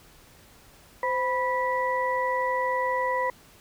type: tone cluster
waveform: sine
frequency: 517 / 985 / 1957 Hz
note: C5 / B5 / B6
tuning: -21 / -5 / -16 cents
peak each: -28 / -26 / -31 dBFS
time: 1.03-3.3 s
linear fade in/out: 2 ms
effects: pink hiss -54 dBFS RMS until 3.6 s